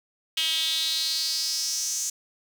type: tone with high-pass filter sweep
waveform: sawtooth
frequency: 320.9 Hz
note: E4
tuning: 46 cents flat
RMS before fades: -27 dBFS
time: 0.37-2.1 s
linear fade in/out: 5 ms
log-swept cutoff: 3100 to 6600 Hz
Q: 5.3
effects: none